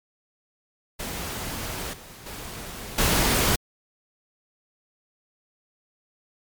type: noise with level steps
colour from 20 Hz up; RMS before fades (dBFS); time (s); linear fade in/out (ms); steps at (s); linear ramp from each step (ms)
pink; -32 / -44 / -37 / -21; 0.99-3.56; 10; 1.93 / 2.26 / 2.98; 5
effects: MP3 96 kbps